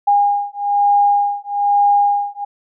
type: beating tone pair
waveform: sine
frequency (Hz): 813 / 814.1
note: G#5 / G#5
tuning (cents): -37 / -35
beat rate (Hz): 1.1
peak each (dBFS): -15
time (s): 0.07-2.45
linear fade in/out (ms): 10
effects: none